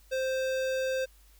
square tone with notch filter, 523.3 Hz, C5, in tune, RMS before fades -30 dBFS, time 0.11-1.06 s, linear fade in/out 20 ms, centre 11000 Hz, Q 0.79, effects added 50 Hz sine -56 dBFS peak until 1.39 s + white hiss -63 dBFS RMS until 1.39 s

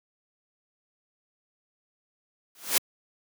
white noise with exponential growth, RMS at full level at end -19 dBFS, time 2.55-2.78 s, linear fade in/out 2 ms, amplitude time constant 50 ms, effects high-pass 200 Hz 12 dB/octave

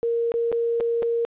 sine tone with dropouts, 466.2 Hz, A#4, in tune, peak -20 dBFS, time 0.03-1.25 s, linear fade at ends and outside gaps 0 ms, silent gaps 0.319-0.34 / 0.517-0.526 / 0.801-0.807 / 1.023-1.029 s, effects resampled to 8000 Hz + 10-bit

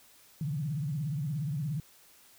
sine tone with vibrato, 146.83 Hz, D3, in tune, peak -30 dBFS, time 0.41-1.8 s, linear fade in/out 2 ms, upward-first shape triangle, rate 17 Hz, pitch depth 250 cents each way, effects white hiss -59 dBFS RMS until 2.38 s

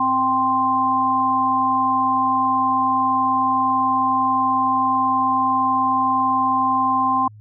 harmonic tone, 261.6 Hz, C4, in tune, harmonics 1 / 3 / 4, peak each -25 / -22 / -17 dBFS, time 0-7.28 s, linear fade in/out 5 ms, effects added 106 Hz sine -40 dBFS peak until 7.4 s

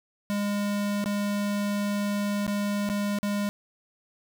square tone with dropouts, 204.1 Hz, G#3, 30 cents flat, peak -26 dBFS, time 0.3-3.49 s, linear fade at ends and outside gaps 0 ms, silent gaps 1.041-1.059 / 2.466-2.478 / 2.89-2.899 / 3.187-3.23 s, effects none

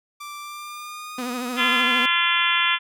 sawtooth tone with pitch glide, 1174.7 to 1259 Hz, D6 to D#6, 0 to +20 cents, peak -30 dBFS, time 0.2-1.82 s, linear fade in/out 10 ms, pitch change +120 cents, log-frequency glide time 0.4-1.48 s
sawtooth tone with vibrato, 246.9 Hz, B3, in tune, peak -23 dBFS, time 1.18-2.06 s, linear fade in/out 5 ms, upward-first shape triangle, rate 13 Hz, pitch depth 75 cents each way
harmonic tone, 343.2 Hz, F4, 30 cents flat, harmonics 3 / 4 / 5 / 6 / 7 / 8 / 9 / 10, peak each -26 / -26 / -26 / -26 / -26 / -26 / -26 / -26 dBFS, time 1.56-2.79 s, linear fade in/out 50 ms
effects none

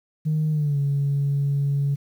sine tone with pitch glide, 154.7 to 141.04 Hz, D#3 to C#3, -10 to +30 cents, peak -18 dBFS, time 0.25-1.96 s, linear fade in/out 20 ms, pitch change -160 cents, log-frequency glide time 0.51-0.78 s, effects tanh soft clip ceiling -16 dBFS + 9-bit

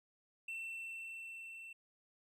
triangle tone with level ramp, 2689 Hz, E7, 34 cents sharp, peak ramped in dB -39 to -47 dBFS, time 0.48-1.73 s, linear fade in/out 5 ms, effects none

